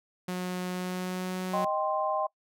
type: tone with pitch glide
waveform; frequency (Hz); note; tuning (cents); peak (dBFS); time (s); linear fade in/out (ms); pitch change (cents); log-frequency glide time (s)
sawtooth; 181.6 to 184.77; F#3 to F#3; -32 to -2; -27; 0.28-1.65; 5; +30; 0.7-1.43
type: chord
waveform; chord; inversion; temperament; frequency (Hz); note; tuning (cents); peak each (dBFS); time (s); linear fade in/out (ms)
sine; C minor; first; equal; 622.3 / 784 / 1046.5; Eb5 / G5 / C6; 0 / 0 / 0; -30 / -31 / -31; 1.53-2.27; 10
effects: noise-tail reverb RT60 0.1 s tail -22 dB re dry